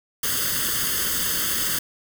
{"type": "noise with comb filter", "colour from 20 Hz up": "white", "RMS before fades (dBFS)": -24, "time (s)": [0.23, 1.79], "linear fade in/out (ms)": 5, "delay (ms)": 0.62, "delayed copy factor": 0.85, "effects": []}